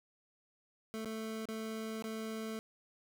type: tone with dropouts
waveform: 25% pulse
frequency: 220.8 Hz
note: A3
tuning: 6 cents sharp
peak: -35 dBFS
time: 0.94-2.59 s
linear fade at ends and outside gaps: 0 ms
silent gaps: 1.048-1.057 / 1.455-1.487 / 2.023-2.041 s
effects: none